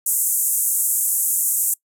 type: band-pass noise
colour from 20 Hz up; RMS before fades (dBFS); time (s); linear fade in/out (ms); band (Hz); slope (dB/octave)
white; -20; 0.06-1.74; 5; 7200 to 14000; 48
effects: noise-tail reverb RT60 0.1 s tail -23 dB re dry